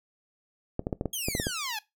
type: clicks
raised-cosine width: 2 ms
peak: -15 dBFS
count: 9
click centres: 0.794 / 0.869 / 0.928 / 1.011 / 1.057 / 1.285 / 1.351 / 1.399 / 1.469 s
type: exponential sweep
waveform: 10% pulse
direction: down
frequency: 3322 to 816 Hz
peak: -23 dBFS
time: 1.13-1.79 s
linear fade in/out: 5 ms
effects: noise-tail reverb RT60 0.2 s tail -20 dB re dry